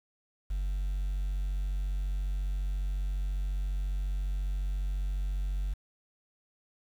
sine tone, 47.25 Hz, F#1, 37 cents sharp, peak -26 dBFS, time 0.5-5.74 s, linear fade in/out 10 ms, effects tanh soft clip ceiling -28 dBFS + 9-bit

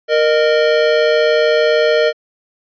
square tone pair together, 466.2 / 613.1 Hz, A#4 / D#5, 0 / -26 cents, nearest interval perfect fourth, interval 474 cents, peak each -14 dBFS, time 0.08-2.13 s, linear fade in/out 50 ms, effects resampled to 11025 Hz

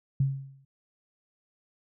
sine tone with exponential decay, 136.2 Hz, C#3, 30 cents flat, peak -19 dBFS, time 0.2-0.65 s, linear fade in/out 5 ms, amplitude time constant 97 ms, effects none

